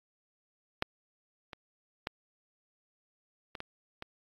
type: clicks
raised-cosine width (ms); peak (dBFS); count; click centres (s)
0.3; -12 / -26 / -17 / -24 / -22 / -24; 6; 0.824 / 1.532 / 2.071 / 3.552 / 3.604 / 4.024
effects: AAC 32 kbps